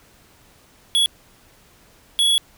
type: tone bursts at uneven times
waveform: square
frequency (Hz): 3369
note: G#7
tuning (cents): +24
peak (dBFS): -15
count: 2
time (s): 0.95-1.06 / 2.19-2.38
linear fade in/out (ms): 0
effects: pink hiss -53 dBFS RMS until 2.57 s